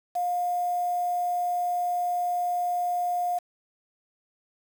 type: tone with quantisation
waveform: sine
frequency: 710 Hz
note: F5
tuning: 28 cents sharp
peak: -24 dBFS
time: 0.15-3.39 s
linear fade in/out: 10 ms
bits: 7
effects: none